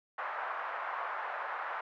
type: band-pass noise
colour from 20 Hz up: white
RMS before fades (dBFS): -38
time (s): 0.18-1.81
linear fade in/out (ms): 5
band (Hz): 680 to 1500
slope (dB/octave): 24
effects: none